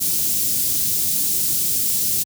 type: band-stop noise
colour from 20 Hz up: white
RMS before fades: -20 dBFS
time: 0-2.24 s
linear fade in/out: 20 ms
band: 240 to 5800 Hz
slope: 12 dB/octave
effects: high-pass 80 Hz 12 dB/octave